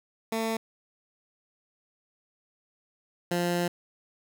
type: tone pair in turn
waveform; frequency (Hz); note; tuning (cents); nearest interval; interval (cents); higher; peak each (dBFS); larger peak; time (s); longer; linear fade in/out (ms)
15% pulse; 224.1 / 174.7; A3 / F3; +32 / +1; major third; 431; first; -21 / -19; second; 0.32-0.57 / 3.31-3.68; second; 5
effects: none